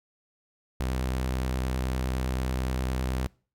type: tone with vibrato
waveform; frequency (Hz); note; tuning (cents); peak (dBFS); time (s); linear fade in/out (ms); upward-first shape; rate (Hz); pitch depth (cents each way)
sawtooth; 64; C2; -38; -23; 0.8-3.27; 0; triangle; 9.6; 24
effects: noise-tail reverb RT60 0.4 s tail -24 dB re dry